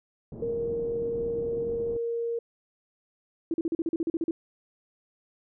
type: low-pass noise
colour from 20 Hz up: white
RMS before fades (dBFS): -40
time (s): 0.32-1.97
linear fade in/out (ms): 2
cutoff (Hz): 440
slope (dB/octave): 24
type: tone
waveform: sine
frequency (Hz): 466.2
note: A#4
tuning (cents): 0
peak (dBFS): -27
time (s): 0.42-2.39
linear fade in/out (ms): 5
type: tone bursts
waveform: sine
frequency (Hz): 329.6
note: E4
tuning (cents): 0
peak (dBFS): -24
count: 12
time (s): 3.51-4.31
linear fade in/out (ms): 2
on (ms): 30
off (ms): 40
effects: none